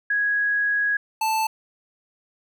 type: tone pair in turn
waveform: sine / square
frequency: 1661.2 / 880 Hz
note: G#6 / A5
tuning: 0 / 0 cents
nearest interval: major seventh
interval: 1100 cents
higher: first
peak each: -19 / -21 dBFS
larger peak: first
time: 0.1-0.97 / 1.21-1.47 s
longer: first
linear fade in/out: 5 ms
effects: none